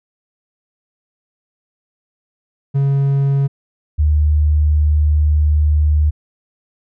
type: tone pair in turn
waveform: triangle / sine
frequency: 138.59 / 75.39 Hz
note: C#3 / D2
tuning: 0 / +46 cents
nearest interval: major seventh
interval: 1054 cents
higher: first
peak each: -10 dBFS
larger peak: neither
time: 2.74-3.48 / 3.98-6.11 s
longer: second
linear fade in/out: 20 ms
effects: none